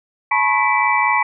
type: tone cluster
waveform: sine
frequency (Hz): 859 / 963 / 1088 / 1984 / 2318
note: A5 / B5 / C#6 / B6 / D7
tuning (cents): -42 / -44 / -33 / +7 / -23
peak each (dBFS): -20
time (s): 0.31-1.23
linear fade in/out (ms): 5
effects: none